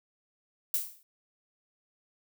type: noise with exponential decay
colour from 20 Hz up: violet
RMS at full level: -26 dBFS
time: 0.74-1.03 s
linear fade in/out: 1 ms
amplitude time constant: 62 ms
effects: none